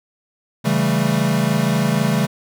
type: chord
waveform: square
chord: A dominant seventh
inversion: first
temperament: equal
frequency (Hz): 138.59 / 164.81 / 196 / 220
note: C#3 / E3 / G3 / A3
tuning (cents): 0 / 0 / 0 / 0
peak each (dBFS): -22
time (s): 0.64-2.27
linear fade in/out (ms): 20
effects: none